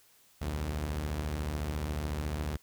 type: beating tone pair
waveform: sawtooth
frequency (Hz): 61.74 / 75.74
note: B1 / D#2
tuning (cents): 0 / -46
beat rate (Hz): 14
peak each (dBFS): -35 / -29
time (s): 0.41-2.57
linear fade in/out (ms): 10
effects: white hiss -63 dBFS RMS until 2.62 s